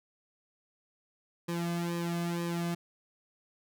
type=tone with flanger; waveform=sawtooth; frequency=171.2 Hz; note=F3; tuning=34 cents flat; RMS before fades=-33 dBFS; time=1.48-2.75 s; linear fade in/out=10 ms; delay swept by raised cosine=1.4 to 2.16 ms; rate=2.1 Hz; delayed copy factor=-0.9; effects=none